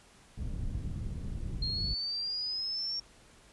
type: low-pass noise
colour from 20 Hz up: pink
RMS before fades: -36 dBFS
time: 0.37-1.95 s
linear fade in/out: 20 ms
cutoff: 150 Hz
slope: 12 dB/octave
type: exponential sweep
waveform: sine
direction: up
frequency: 4200 to 5530 Hz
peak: -32 dBFS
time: 1.62-3 s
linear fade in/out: 5 ms
effects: pink hiss -59 dBFS RMS until 3.52 s + resampled to 24000 Hz